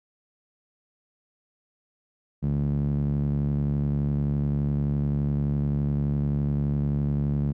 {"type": "tone with band-pass filter", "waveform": "sawtooth", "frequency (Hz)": 71.7, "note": "D2", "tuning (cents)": -41, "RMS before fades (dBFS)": -25, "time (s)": [2.42, 7.53], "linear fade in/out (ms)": 20, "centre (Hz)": 170, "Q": 3, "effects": []}